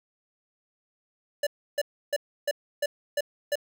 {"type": "tone bursts", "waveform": "square", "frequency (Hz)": 581, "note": "D5", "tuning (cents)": -19, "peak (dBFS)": -24, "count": 7, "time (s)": [1.43, 3.556], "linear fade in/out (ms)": 5, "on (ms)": 38, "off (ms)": 310, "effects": []}